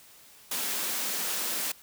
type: high-pass noise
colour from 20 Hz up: white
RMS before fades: -31 dBFS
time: 0.51-1.72 s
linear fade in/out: 5 ms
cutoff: 170 Hz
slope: 96 dB/octave
effects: white hiss -54 dBFS RMS until 1.82 s